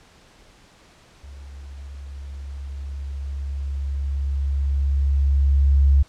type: tone with level ramp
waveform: sine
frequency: 69.3 Hz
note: C#2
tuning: in tune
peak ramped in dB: -37 to -11 dBFS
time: 1.23-6.03 s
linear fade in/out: 10 ms
effects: pink hiss -52 dBFS RMS until 6.08 s + low-pass 7000 Hz 12 dB/octave